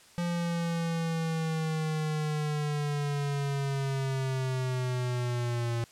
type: linear sweep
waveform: square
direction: down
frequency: 173.7 to 116.54 Hz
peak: -29 dBFS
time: 0.18-5.84 s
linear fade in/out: 0 ms
effects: white hiss -56 dBFS RMS until 5.91 s + low-pass 9000 Hz 12 dB/octave